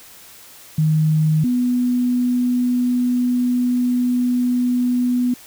sine tone pair in turn, 155.56 / 246.9 Hz, D#3 / B3, 0 / 0 cents, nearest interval minor sixth, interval 800 cents, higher second, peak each -13 / -15 dBFS, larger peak first, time 0.78-1.44 / 1.44-5.34 s, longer second, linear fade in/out 5 ms, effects white hiss -43 dBFS RMS until 5.46 s

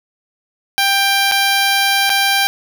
10% pulse tone with dropouts, 790 Hz, G5, 13 cents sharp, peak -4 dBFS, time 0.78-2.47 s, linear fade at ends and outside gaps 0 ms, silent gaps 1.314-1.32 / 2.095-2.101 s, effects none

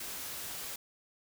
white noise, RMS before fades -41 dBFS, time 0-0.76 s, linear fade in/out 5 ms, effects none

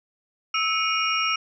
sine tone cluster, 1306 / 2226 / 2452 / 2850 / 5580 Hz, E6 / C#7 / D#7 / F7 / F8, -17 / +7 / -26 / +34 / -2 cents, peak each -25 / -31 / -28 / -27 / -30 dBFS, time 0.54-1.36 s, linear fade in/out 5 ms, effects none

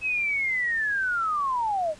sine linear sweep, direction down, 2594 to 587.3 Hz, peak -23 dBFS, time 0.01-1.95 s, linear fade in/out 50 ms, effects pink hiss -50 dBFS RMS until 1.99 s + resampled to 22050 Hz

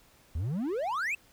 triangle exponential sweep, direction up, 71.3 to 2711 Hz, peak -27 dBFS, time 0.35-1.15 s, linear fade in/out 5 ms, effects pink hiss -61 dBFS RMS until 1.32 s

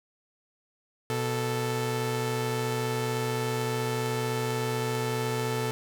sawtooth tone pair together, 123.47 / 440 Hz, B2 / A4, 0 / 0 cents, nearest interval octave + minor seventh, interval 2200 cents, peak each -26 / -26 dBFS, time 1.1-5.71 s, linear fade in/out 0 ms, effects none

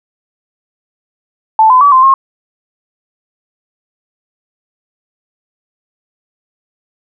sine tone with pitch steps, 879 / 1017 / 1145 / 1040 / 1075 Hz, A5 / C6 / D6 / C6 / C6, -2 / -50 / -44 / -11 / +47 cents, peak -3 dBFS, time 1.59-2.14 s, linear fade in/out 2 ms, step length 110 ms, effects none

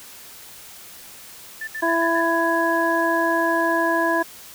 sine tone bursts, 1768 Hz, A6, 8 cents sharp, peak -27 dBFS, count 5, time 1.61-2.214 s, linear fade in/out 5 ms, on 64 ms, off 71 ms
harmonic tone, 333.1 Hz, E4, 18 cents sharp, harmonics 1 / 2 / 3 / 5, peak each -23 / -23 / -23 / -23 dBFS, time 1.82-4.23 s, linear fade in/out 10 ms
effects white hiss -42 dBFS RMS until 4.54 s

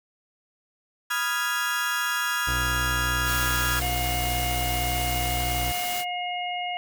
35% pulse chord, F half-diminished seventh, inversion second, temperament equal, 987.8 / 1244.5 / 1396.9 / 1661.2 Hz, Cb6 / Eb6 / F6 / Ab6, 0 / 0 / 0 / 0 cents, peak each -32 / -31 / -27 / -26 dBFS, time 1.1-3.8 s, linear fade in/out 10 ms
30% pulse tone, 61.74 Hz, B1, in tune, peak -25 dBFS, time 2.47-5.72 s, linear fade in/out 10 ms
white noise, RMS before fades -32 dBFS, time 3.24-6.05 s, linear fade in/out 50 ms
harmonic tone, 715 Hz, F5, 41 cents sharp, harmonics 1 / 3 / 4, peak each -29 / -34 / -34 dBFS, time 3.82-6.77 s, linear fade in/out 0 ms
effects none

